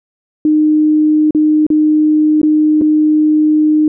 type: tone with dropouts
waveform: sine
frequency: 306.1 Hz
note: D#4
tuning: 28 cents flat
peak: -7 dBFS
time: 0.45-3.88 s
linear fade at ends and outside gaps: 2 ms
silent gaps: 1.308-1.348 / 1.666-1.702 / 2.416-2.431 / 2.813-2.818 s
effects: none